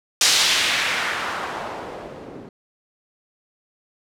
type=noise with low-pass filter sweep; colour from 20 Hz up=blue; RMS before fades=-23 dBFS; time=0.21-2.49 s; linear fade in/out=2 ms; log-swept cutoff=5300 to 290 Hz; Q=1.2; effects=none